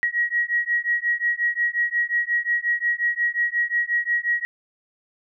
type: beating tone pair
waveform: sine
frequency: 1900 / 1905.6 Hz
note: A#6 / A#6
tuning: +33 / +38 cents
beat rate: 5.6 Hz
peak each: -23 dBFS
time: 0.03-4.45 s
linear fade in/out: 0 ms
effects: none

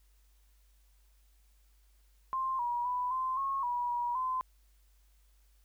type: tone with pitch steps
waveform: sine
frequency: 1052 / 960 / 992 / 1038 / 1090 / 970 / 962 / 1028 Hz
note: C6 / B5 / B5 / C6 / C#6 / B5 / B5 / C6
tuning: +9 / -49 / +7 / -14 / -29 / -31 / -46 / -31 cents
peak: -30 dBFS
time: 2.33-4.41 s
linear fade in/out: 0 ms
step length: 260 ms
effects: added 50 Hz sine -62 dBFS peak until 5.64 s + white hiss -73 dBFS RMS until 5.64 s

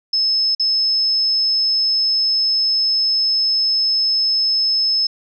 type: tone with dropouts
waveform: sine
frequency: 5210 Hz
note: E8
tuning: 21 cents flat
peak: -14 dBFS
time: 0.13-5.07 s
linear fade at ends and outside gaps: 5 ms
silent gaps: 0.55-0.596 s
effects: none

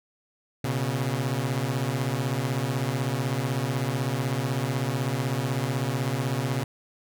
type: beating tone pair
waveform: sawtooth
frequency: 121.1 / 137.1 Hz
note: B2 / C#3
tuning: -34 / -19 cents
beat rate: 16 Hz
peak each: -24 dBFS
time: 0.64-6.64 s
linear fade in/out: 5 ms
effects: none

